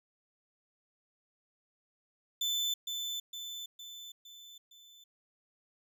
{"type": "tone with echo", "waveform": "35% pulse", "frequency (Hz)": 3520, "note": "A7", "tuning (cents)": 0, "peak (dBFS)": -28, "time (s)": [2.41, 2.74], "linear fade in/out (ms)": 5, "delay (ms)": 460, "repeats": 5, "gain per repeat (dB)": -5, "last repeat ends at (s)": 5.04, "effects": []}